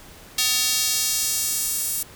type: tone with high-pass filter sweep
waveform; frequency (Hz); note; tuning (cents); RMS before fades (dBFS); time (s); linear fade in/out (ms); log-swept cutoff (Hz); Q
square; 251.2; B3; +30; -23; 0.38-2.03; 5; 3900 to 9600; 1.1
effects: pink hiss -45 dBFS RMS until 2.15 s